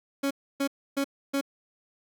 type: tone bursts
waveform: 30% pulse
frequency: 277.2 Hz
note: C#4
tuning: in tune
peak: -22 dBFS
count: 4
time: 0.23-1.412 s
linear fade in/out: 10 ms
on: 78 ms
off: 290 ms
effects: none